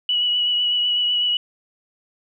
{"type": "tone with vibrato", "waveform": "sine", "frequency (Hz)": 2937, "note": "F#7", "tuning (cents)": -13, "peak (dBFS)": -17, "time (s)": [0.09, 1.37], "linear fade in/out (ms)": 2, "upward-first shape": "triangle", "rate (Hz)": 8, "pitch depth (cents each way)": 23, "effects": []}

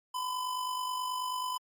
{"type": "tone with amplitude modulation", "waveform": "square", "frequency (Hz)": 1008, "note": "B5", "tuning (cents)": 35, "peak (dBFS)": -31, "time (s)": [0.14, 1.58], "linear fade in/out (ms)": 10, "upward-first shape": "sine", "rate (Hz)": 49.3, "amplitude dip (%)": 45, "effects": ["AAC 64 kbps"]}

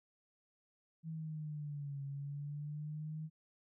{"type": "linear two-way sweep", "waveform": "sine", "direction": "down then up", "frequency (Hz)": [162.5, 138.59, 157.6], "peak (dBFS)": -40, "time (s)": [1.03, 3.3], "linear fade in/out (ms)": 50, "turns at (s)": 2.03, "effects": []}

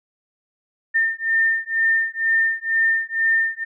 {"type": "beating tone pair", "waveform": "sine", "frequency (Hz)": [1807, 1809.1], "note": ["A6", "A6"], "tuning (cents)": [46, 48], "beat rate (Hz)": 2.1, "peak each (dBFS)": -20, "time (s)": [0.94, 3.65], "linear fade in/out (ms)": 20, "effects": []}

